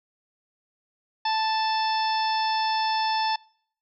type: harmonic tone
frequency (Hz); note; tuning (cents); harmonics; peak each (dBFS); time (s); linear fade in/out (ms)
880; A5; 0; 1 / 2 / 3 / 4 / 5 / 6; -23 / -34 / -36 / -34 / -36 / -33; 1.25-3.36; 5
effects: noise-tail reverb RT60 0.6 s tail -26 dB re dry